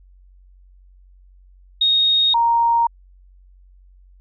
sine tone pair in turn, 3729 / 932.2 Hz, A#7 / A#5, 0 / 0 cents, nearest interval 2 octaves, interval 2400 cents, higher first, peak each -13 dBFS, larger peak neither, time 1.81-2.34 / 2.34-2.87 s, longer neither, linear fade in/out 5 ms, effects added 46 Hz sine -46 dBFS peak until 4.2 s

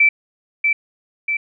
sine tone with echo, 2325 Hz, D7, 18 cents flat, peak -9 dBFS, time 0-0.09 s, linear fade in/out 5 ms, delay 640 ms, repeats 2, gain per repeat -4 dB, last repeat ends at 1.37 s, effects none

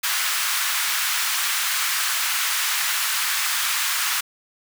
pink high-pass noise, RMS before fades -23 dBFS, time 0.03-4.21 s, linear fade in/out 10 ms, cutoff 1200 Hz, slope 24 dB/octave, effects none

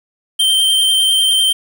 square tone with vibrato, 3136 Hz, G7, in tune, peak -11 dBFS, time 0.39-1.53 s, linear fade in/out 10 ms, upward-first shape sine, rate 10 Hz, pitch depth 15 cents each way, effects 7-bit

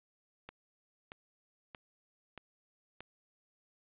click train, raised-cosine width 0.3 ms, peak -29 dBFS, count 5, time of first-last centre 0.49-3.006 s, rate 1.59 Hz, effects resampled to 8000 Hz + 11-bit

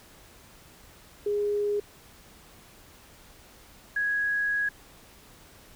sine tone pair in turn, 412.2 / 1661.2 Hz, G#4 / G#6, -13 / 0 cents, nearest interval 2 octaves, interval 2413 cents, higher second, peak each -24 dBFS, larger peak neither, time 1.26-1.8 / 3.96-4.69 s, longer second, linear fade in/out 5 ms, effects pink hiss -53 dBFS RMS until 5.75 s

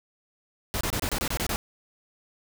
pink noise bursts, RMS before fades -28 dBFS, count 9, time 0.74-1.56 s, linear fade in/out 0 ms, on 68 ms, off 26 ms, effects none

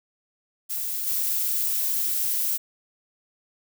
violet noise with level steps, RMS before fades -29 / -25 dBFS, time 0.69-2.58 s, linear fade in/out 20 ms, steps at 1.06 s, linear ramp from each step 20 ms, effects none

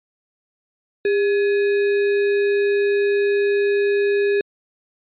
sine tone with sample-and-hold, 404.7 Hz, G#4, 45 cents flat, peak -15 dBFS, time 1.05-4.41 s, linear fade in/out 2 ms, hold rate 2100 Hz, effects resampled to 8000 Hz

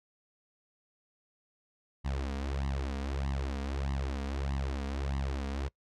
sawtooth tone with flanger, 68.3 Hz, C#2, 25 cents flat, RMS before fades -34 dBFS, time 2.04-5.69 s, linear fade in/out 20 ms, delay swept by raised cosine 1 to 4.3 ms, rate 1.6 Hz, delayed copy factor +0.9, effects noise-tail reverb RT60 0.1 s tail -24 dB re dry + low-pass 6000 Hz 12 dB/octave

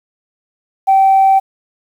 sine tone, 774 Hz, G5, 22 cents flat, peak -5 dBFS, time 0.87-1.4 s, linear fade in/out 20 ms, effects tanh soft clip ceiling -3 dBFS + 7-bit

